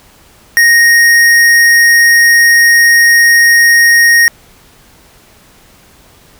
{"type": "tone with hard clipping", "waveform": "sine", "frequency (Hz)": 1864.7, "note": "A#6", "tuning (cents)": 0, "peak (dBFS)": -5, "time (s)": [0.57, 4.28], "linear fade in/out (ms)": 0, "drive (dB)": 15, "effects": ["pink hiss -43 dBFS RMS until 6.39 s"]}